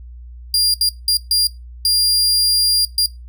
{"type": "tone bursts at uneven times", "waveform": "sawtooth", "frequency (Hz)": 4800, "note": "D8", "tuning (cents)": 37, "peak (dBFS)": -9, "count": 6, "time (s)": [[0.54, 0.74], [0.81, 0.89], [1.08, 1.17], [1.31, 1.47], [1.85, 2.85], [2.98, 3.06]], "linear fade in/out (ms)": 2, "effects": ["noise-tail reverb RT60 0.2 s tail -19 dB re dry", "added 60 Hz sine -33 dBFS peak until 3.28 s"]}